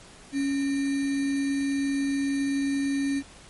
sine tone with sample-and-hold, 277.5 Hz, C#4, 2 cents sharp, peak -23 dBFS, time 0.32-3.23 s, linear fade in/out 50 ms, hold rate 2100 Hz, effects pink hiss -49 dBFS RMS until 3.49 s + MP3 48 kbps

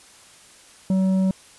sine tone with tanh clipping, 189.3 Hz, F#3, 40 cents sharp, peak -18 dBFS, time 0.9-1.31 s, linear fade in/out 2 ms, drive 7 dB, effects white hiss -49 dBFS RMS until 1.58 s + resampled to 24000 Hz

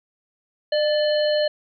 harmonic tone with a mistuned harmonic, 602 Hz, D5, 43 cents sharp, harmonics 1 / 3 / 5 / 7, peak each -18 / -31 / -31 / -29 dBFS, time 0.72-1.48 s, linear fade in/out 5 ms, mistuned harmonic 3, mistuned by -56 cents, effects none

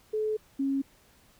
sine tone pair in turn, 430.8 / 273.3 Hz, A4 / C#4, -37 / -24 cents, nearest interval minor sixth, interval 787 cents, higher first, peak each -26 / -25 dBFS, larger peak second, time 0.13-0.37 / 0.59-0.82 s, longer first, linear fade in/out 10 ms, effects pink hiss -61 dBFS RMS until 1.39 s

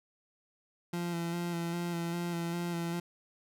30% pulse tone with vibrato, 171.2 Hz, F3, 34 cents flat, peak -30 dBFS, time 0.93-3 s, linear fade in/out 5 ms, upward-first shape square, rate 2.5 Hz, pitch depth 20 cents each way, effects none

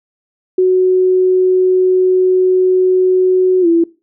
sine tone with pitch glide, 370 to 335.4 Hz, F#4 to E4, 0 to +30 cents, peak -7 dBFS, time 0.58-3.84 s, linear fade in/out 5 ms, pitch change -170 cents, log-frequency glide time 3.61-3.67 s, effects noise-tail reverb RT60 0.3 s tail -22 dB re dry

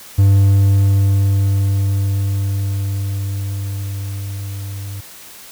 triangle tone with level ramp, 98.7 Hz, G2, 12 cents sharp, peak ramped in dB -5 to -23 dBFS, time 0.18-5.01 s, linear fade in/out 10 ms, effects white hiss -38 dBFS RMS until 5.51 s

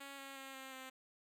5% pulse tone with pitch steps, 277.2 / 273.2 / 269.3 / 265.4 / 261.6 Hz, C#4 / C#4 / C#4 / C4 / C4, 0 / -25 / -50 / +25 / 0 cents, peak -37 dBFS, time 0-0.9 s, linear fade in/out 10 ms, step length 180 ms, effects none

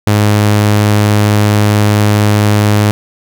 sawtooth tone, 104.5 Hz, G#2, 11 cents sharp, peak -3 dBFS, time 0.07-2.91 s, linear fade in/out 0 ms, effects none

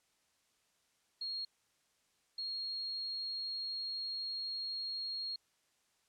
sine tone bursts at uneven times, 4272 Hz, C8, 35 cents sharp, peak -37 dBFS, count 2, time 1.21-1.45 / 2.38-5.36 s, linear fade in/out 5 ms, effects white hiss -75 dBFS RMS until 6.08 s + low-pass 9000 Hz 12 dB/octave

